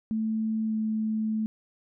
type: tone with pitch glide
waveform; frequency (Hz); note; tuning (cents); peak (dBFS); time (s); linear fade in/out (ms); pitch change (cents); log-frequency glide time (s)
sine; 220 to 218.1; A3 to A3; 0 to -15; -25; 0.11-1.46; 0; -15; 0.66-0.74
effects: none